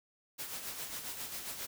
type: noise with tremolo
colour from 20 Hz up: white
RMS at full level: -40 dBFS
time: 0.38-1.67 s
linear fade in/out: 20 ms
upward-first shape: sine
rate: 7.4 Hz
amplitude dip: 50%
effects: none